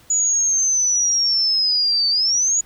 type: linear two-way sweep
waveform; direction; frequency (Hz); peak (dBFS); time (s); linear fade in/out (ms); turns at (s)
sine; down then up; 6890 to 4530 to 6890; -15; 0.1-2.61; 5; 2.09
effects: pink hiss -51 dBFS RMS until 2.65 s